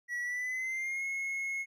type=tone with pitch glide; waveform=triangle; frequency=1934 to 2171 Hz; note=B6 to C#7; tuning=-37 to -37 cents; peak=-31 dBFS; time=0.08-1.66 s; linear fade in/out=50 ms; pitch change=+200 cents; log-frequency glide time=0.21-1.05 s; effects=none